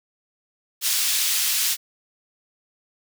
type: high-pass noise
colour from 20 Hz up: pink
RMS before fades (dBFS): -22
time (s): 0.81-1.77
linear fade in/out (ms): 50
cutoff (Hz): 3400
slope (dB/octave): 12
effects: none